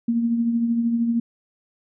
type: tone with tremolo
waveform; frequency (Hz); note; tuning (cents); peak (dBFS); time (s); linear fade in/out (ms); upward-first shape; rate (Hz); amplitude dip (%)
sine; 233.1; A#3; 0; -16; 0.08-1.2; 5; triangle; 13; 50
effects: none